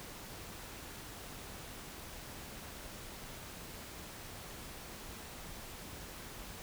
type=silence; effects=pink hiss -48 dBFS RMS until 6.62 s